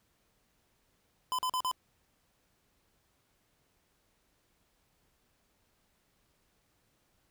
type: tone bursts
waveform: square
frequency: 1015 Hz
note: B5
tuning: 47 cents sharp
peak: -30 dBFS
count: 4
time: 1.32-1.714 s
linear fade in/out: 0 ms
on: 67 ms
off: 42 ms
effects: pink hiss -73 dBFS RMS until 7.3 s